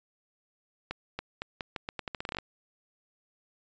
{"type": "accelerating click train", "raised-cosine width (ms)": 0.3, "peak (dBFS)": -18, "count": 16, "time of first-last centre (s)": [0.91, 2.386], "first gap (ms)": 280, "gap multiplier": 0.82, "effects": ["resampled to 16000 Hz"]}